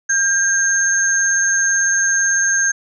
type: tone pair together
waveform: sine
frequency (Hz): 1598 / 6392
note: G6 / G8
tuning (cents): +33 / +33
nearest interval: 2 octaves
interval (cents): 2400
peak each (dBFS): -16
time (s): 0.09-2.72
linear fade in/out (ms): 10
effects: none